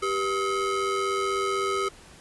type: ring-modulated tone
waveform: square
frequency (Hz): 440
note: A4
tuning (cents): 0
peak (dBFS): -22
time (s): 0.02-1.89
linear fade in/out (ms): 10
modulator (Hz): 832
effects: pink hiss -50 dBFS RMS until 2.2 s + resampled to 24000 Hz